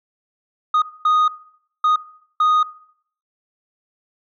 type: tone bursts at uneven times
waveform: sine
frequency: 1241 Hz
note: D#6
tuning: 5 cents flat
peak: -10 dBFS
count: 4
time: 0.74-0.82 / 1.05-1.28 / 1.84-1.96 / 2.4-2.63 s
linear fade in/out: 5 ms
effects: noise-tail reverb RT60 0.6 s tail -18 dB re dry + tanh soft clip ceiling -12 dBFS